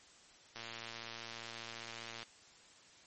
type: click train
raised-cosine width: 0.2 ms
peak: -28 dBFS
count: 193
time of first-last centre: 0.56-2.23 s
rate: 115 Hz
effects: white hiss -61 dBFS RMS until 3.06 s + MP3 32 kbps